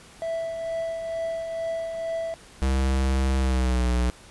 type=tone with tremolo; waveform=triangle; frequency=659.3 Hz; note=E5; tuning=in tune; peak=-23 dBFS; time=0.22-2.34 s; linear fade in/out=0 ms; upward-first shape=triangle; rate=2.2 Hz; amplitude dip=45%
type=tone with pitch glide; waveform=square; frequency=66.2 to 61.06 Hz; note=C2 to B1; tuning=+21 to -19 cents; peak=-21 dBFS; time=2.62-4.1 s; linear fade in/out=0 ms; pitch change=-140 cents; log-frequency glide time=3.37-3.9 s
effects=pink hiss -49 dBFS RMS until 4.3 s + resampled to 24000 Hz